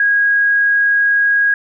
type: tone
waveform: sine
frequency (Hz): 1644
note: G#6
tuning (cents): -18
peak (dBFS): -10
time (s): 0-1.54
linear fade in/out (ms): 2
effects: none